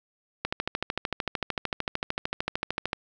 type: click train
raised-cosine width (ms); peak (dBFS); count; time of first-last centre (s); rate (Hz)
0.3; -11; 34; 0.45-2.931; 13.3
effects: none